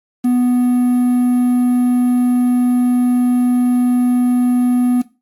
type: tone with quantisation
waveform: triangle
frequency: 246.9 Hz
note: B3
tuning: in tune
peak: -9 dBFS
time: 0.24-5.02 s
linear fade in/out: 10 ms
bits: 6
effects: noise-tail reverb RT60 0.3 s tail -18 dB re dry + AAC 64 kbps